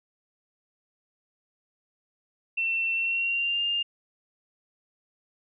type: tone with pitch glide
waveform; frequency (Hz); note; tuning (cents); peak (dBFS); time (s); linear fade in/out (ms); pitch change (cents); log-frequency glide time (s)
sine; 2695 to 2808; E7 to F7; +38 to +9; -24; 2.57-3.83; 10; +71; 2.95-3.62
effects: none